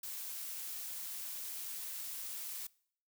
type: noise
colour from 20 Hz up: blue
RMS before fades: -43 dBFS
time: 0.03-2.67 s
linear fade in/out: 5 ms
effects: noise-tail reverb RT60 0.6 s tail -23 dB re dry